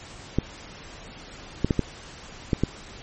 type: clicks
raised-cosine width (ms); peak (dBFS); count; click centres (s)
3; -7; 6; 0.386 / 1.646 / 1.708 / 1.793 / 2.532 / 2.636
effects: pink hiss -43 dBFS RMS until 3.02 s + MP3 32 kbps